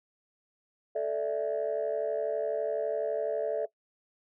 sine chord, A suspended fourth, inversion none, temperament equal, 440 / 587.3 / 659.3 Hz, A4 / D5 / E5, 0 / 0 / 0 cents, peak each -31 dBFS, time 0.95-3.66 s, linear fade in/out 10 ms, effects noise-tail reverb RT60 0.1 s tail -20 dB re dry + tanh soft clip ceiling -22 dBFS

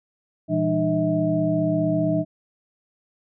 sine tone cluster, 116.8 / 165.9 / 201.1 / 302.7 / 642 Hz, A#2 / E3 / G3 / D#4 / E5, +4 / +11 / +44 / -48 / -46 cents, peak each -30 / -24 / -31 / -23 / -24 dBFS, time 0.48-2.25 s, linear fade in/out 50 ms, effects none

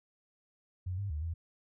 sine tone with pitch steps, 91.2 / 99.9 / 75.3 / 83 Hz, F#2 / G2 / D2 / E2, -24 / +33 / +44 / +12 cents, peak -33 dBFS, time 0.86-1.34 s, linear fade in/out 10 ms, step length 120 ms, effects none

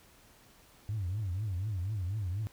sine tone with vibrato, 98 Hz, G2, in tune, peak -30 dBFS, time 0.89-2.47 s, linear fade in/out 0 ms, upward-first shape triangle, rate 4.1 Hz, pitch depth 250 cents each way, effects tanh soft clip ceiling -28 dBFS + pink hiss -60 dBFS RMS until 2.52 s

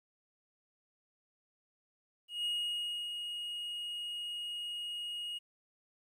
triangle tone with ADSR envelope, 2877 Hz, F#7, 49 cents flat, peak -30 dBFS, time 2.28-5.39 s, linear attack 170 ms, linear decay 640 ms, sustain -6 dB, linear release 17 ms, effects 12-bit

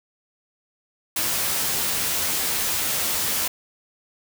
white noise with comb filter, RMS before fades -24 dBFS, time 1.16-3.48 s, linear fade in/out 5 ms, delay 13 ms, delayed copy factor +0.55, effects none

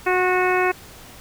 harmonic tone with a mistuned harmonic, 366.5 Hz, F#4, 16 cents flat, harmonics 1 / 2 / 3 / 4 / 5 / 6 / 7, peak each -20 / -23 / -25 / -26 / -27 / -28 / -28 dBFS, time 0.06-0.72 s, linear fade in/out 10 ms, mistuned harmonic 3, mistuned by -16 cents, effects pink hiss -43 dBFS RMS until 1.2 s

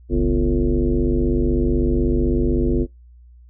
sine tone with frequency modulation, 155.4 Hz, D#3, 2 cents flat, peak -15 dBFS, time 0.09-2.87 s, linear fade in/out 50 ms, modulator 96 Hz, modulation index 2.7, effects noise-tail reverb RT60 0.2 s tail -24 dB re dry + added 60 Hz sine -43 dBFS peak until 3.49 s

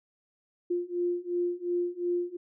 sine beating tone pair, 350 / 352.8 Hz, F4 / F4, +4 / +18 cents, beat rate 2.8 Hz, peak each -31 / -30 dBFS, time 0.7-2.37 s, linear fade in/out 10 ms, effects none

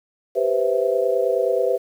sine chord, C major seventh, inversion second, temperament equal, 392 / 493.9 / 523.3 / 659.3 Hz, G4 / B4 / C5 / E5, 0 / 0 / 0 / 0 cents, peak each -24 / -21 / -22 / -25 dBFS, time 0.35-1.78 s, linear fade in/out 20 ms, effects 8-bit

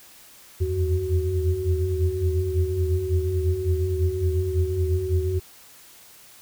sine tone cluster, 81.5 / 85 / 90.5 / 373.5 Hz, E2 / F2 / F#2 / F#4, -19 / -46 / -38 / +16 cents, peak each -26 dBFS, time 0.6-5.4 s, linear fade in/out 20 ms, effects white hiss -49 dBFS RMS until 6.41 s

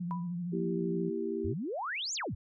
sine tone with vibrato, 174.61 Hz, F3, in tune, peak -33 dBFS, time 0-1.1 s, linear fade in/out 10 ms, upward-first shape sine, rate 13 Hz, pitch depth 50 cents each way
sine tone with exponential decay, 987.8 Hz, B5, in tune, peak -32 dBFS, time 0.11-0.34 s, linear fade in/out 0 ms, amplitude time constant 48 ms
sine chord, E diminished, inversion second, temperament equal, 233.1 / 329.6 / 392 Hz, Bb3 / E4 / G4, 0 / 0 / 0 cents, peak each -38 / -36 / -34 dBFS, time 0.52-1.54 s, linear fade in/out 20 ms
sine exponential two-way sweep, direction up then down, 73.7 to 7450 to 73.7 Hz, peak -33 dBFS, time 1.44-2.35 s, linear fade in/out 10 ms, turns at 2.14 s
effects none

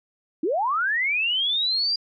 sine linear sweep, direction up, 281.4 to 4829 Hz, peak -20 dBFS, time 0.43-1.96 s, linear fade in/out 5 ms, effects MP3 96 kbps

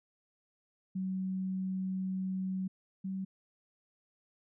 sine tone pair in turn, 188.2 / 190.83 Hz, F#3 / G3, +30 / -46 cents, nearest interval unison, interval 24 cents, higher second, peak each -32 / -34 dBFS, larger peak first, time 0.95-2.68 / 3.04-3.25 s, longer first, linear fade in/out 10 ms, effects none

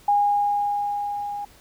sine tone with level ramp, 818 Hz, G#5, 26 cents flat, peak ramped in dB -15 to -28 dBFS, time 0.08-1.45 s, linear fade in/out 5 ms, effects pink hiss -52 dBFS RMS until 1.6 s

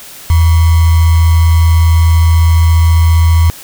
sine tone with sample-and-hold, 82.41 Hz, E2, in tune, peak -4 dBFS, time 0.3-3.5 s, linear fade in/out 0 ms, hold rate 1050 Hz, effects white hiss -32 dBFS RMS until 3.63 s

